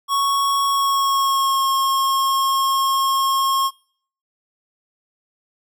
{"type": "tone with pitch glide", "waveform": "square", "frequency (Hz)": [1108.7, 1080.9], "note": ["C#6", "C#6"], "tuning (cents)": [0, -44], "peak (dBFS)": -17, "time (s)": [0.08, 3.71], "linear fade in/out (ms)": 50, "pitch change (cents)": -44, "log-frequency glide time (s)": [0.68, 1.65], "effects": ["noise-tail reverb RT60 0.6 s tail -26 dB re dry"]}